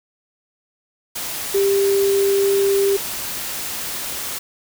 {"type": "tone in noise", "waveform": "sine", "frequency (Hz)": 395.7, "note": "G4", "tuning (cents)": 16, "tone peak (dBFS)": -14, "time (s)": [1.54, 2.97], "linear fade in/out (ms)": 10, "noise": "white", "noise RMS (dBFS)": -27, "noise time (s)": [1.15, 4.39], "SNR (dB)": 10, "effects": []}